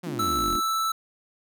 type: exponential sweep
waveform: sawtooth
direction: down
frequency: 187.1 to 35.19 Hz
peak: -29 dBFS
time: 0.03-0.57 s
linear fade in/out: 10 ms
type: chord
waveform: sine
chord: G# diminished seventh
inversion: none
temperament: equal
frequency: 207.7 / 246.9 / 293.7 / 349.2 Hz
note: G#3 / B3 / D4 / F4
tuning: 0 / 0 / 0 / 0 cents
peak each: -39 / -39 / -35 / -34 dBFS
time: 0.05-0.61 s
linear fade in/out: 20 ms
type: tone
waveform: square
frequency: 1318.5 Hz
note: E6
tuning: in tune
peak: -24 dBFS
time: 0.19-0.92 s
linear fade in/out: 5 ms
effects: none

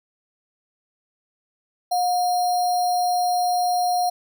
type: tone with sample-and-hold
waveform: sine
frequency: 719 Hz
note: F#5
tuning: 50 cents flat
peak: -18 dBFS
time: 1.91-4.1 s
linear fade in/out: 10 ms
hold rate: 4900 Hz
effects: none

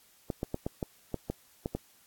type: clicks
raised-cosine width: 2 ms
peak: -18 dBFS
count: 9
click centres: 0.302 / 0.431 / 0.544 / 0.665 / 0.828 / 1.143 / 1.3 / 1.659 / 1.75 s
effects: white hiss -62 dBFS RMS until 2.06 s + AAC 64 kbps

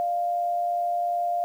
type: tone pair together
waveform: sine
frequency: 595.3 / 698 Hz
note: D5 / F5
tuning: +23 / -1 cents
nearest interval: minor third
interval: 276 cents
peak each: -35 / -23 dBFS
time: 0-1.44 s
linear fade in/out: 0 ms
effects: 9-bit

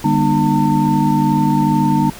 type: tone cluster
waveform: sine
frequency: 149.5 / 201.1 / 243.4 / 303.5 / 901 Hz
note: D3 / G3 / B3 / D#4 / A5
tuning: +31 / +44 / -25 / -43 / +41 cents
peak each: -18 dBFS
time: 0.04-2.1 s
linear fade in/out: 5 ms
effects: pink hiss -35 dBFS RMS until 2.19 s

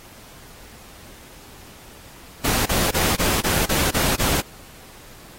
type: noise bursts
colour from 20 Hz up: pink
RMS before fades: -21 dBFS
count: 8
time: 2.44-4.41 s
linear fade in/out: 10 ms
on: 220 ms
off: 30 ms
effects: pink hiss -45 dBFS RMS until 5.38 s + AAC 48 kbps

